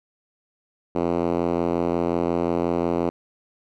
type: tone with band-pass filter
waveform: 5% pulse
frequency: 85.6 Hz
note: F2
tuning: 34 cents flat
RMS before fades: -23 dBFS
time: 0.95-3.1 s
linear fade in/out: 5 ms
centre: 330 Hz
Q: 1
effects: none